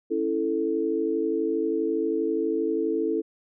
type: chord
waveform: sine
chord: A major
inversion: first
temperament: equal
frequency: 277.2 / 329.6 / 440 Hz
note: C#4 / E4 / A4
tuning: 0 / 0 / 0 cents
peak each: -31 / -26 / -26 dBFS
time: 0.1-3.22 s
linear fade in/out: 20 ms
effects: none